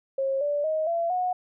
sine tone with pitch steps, 540 / 582.1 / 627.5 / 676.4 / 729.2 Hz, C#5 / D5 / D#5 / E5 / F#5, -45 / -15 / +15 / +44 / -25 cents, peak -23 dBFS, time 0.18-1.33 s, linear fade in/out 5 ms, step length 230 ms, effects none

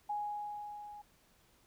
sine tone with level ramp, 830.6 Hz, G#5, in tune, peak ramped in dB -33 to -47 dBFS, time 0.09-1.02 s, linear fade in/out 10 ms, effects pink hiss -68 dBFS RMS until 1.66 s

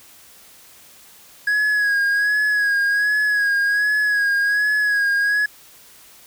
triangle tone with vibrato, 1661.2 Hz, G#6, in tune, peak -14 dBFS, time 1.47-5.46 s, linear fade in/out 5 ms, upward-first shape sine, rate 1.3 Hz, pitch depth 40 cents each way, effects white hiss -47 dBFS RMS until 6.26 s

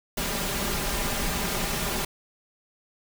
pink noise with comb filter, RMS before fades -28 dBFS, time 0.17-2.05 s, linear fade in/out 5 ms, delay 5 ms, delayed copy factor +0.6, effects none

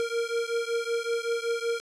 square beating tone pair, 463.4 / 468.7 Hz, A#4 / A#4, -10 / +9 cents, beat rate 5.3 Hz, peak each -30 / -31 dBFS, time 0-1.8 s, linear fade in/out 0 ms, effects low-pass 8000 Hz 12 dB/octave

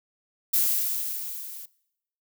violet noise with level ramp, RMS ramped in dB -21 to -41 dBFS, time 0.53-1.66 s, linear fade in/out 10 ms, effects noise-tail reverb RT60 0.8 s tail -22 dB re dry

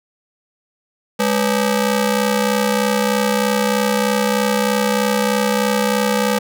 sawtooth ring-modulated tone, 351.2 Hz, F4, 10 cents sharp, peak -8 dBFS, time 1.19-6.39 s, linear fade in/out 10 ms, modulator 144 Hz, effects none

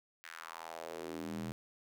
square tone with high-pass filter sweep, 41.05 Hz, E1, 6 cents flat, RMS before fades -44 dBFS, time 0.24-1.52 s, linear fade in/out 0 ms, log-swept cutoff 1800 to 150 Hz, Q 2.6, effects none

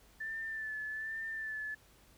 sine tone with vibrato, 1760 Hz, A6, in tune, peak -37 dBFS, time 0.2-1.75 s, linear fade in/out 10 ms, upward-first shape sine, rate 1.2 Hz, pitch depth 35 cents each way, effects added 50 Hz sine -66 dBFS peak until 2.17 s + pink hiss -64 dBFS RMS until 2.17 s

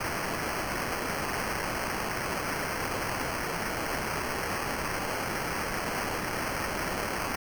white noise with sample-and-hold, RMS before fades -32 dBFS, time 0-7.36 s, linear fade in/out 10 ms, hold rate 3675 Hz, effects none

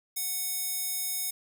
square tone with high-pass filter, 740 Hz, F#5, in tune, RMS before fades -32 dBFS, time 0.16-1.31 s, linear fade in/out 10 ms, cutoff 8100 Hz, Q 0.54, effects none

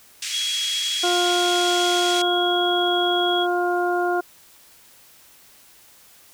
white band-pass noise, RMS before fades -29 dBFS, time 0.22-2.22 s, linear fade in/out 5 ms, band 2000 to 7500 Hz, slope 24 dB/octave
sine tone, 3316 Hz, G#7, 3 cents flat, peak -23 dBFS, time 0.3-3.47 s, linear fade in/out 50 ms
harmonic tone, 353.7 Hz, F4, 22 cents sharp, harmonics 1 / 2 / 3 / 4, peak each -22 / -23 / -32 / -27 dBFS, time 1.03-4.21 s, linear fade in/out 10 ms
effects white hiss -51 dBFS RMS until 6.33 s

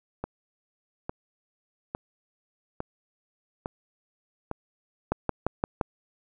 two click trains, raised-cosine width 1 ms, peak -10 / -17 dBFS, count 5 / 6, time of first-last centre 5.12-5.812 / 0.24-4.514 s, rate 5.78 / 1.17 Hz, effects none

